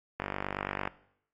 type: click train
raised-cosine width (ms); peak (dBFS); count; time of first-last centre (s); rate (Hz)
0.5; -17; 34; 0.2-0.875; 48.9
effects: noise-tail reverb RT60 0.7 s tail -18 dB re dry + AAC 48 kbps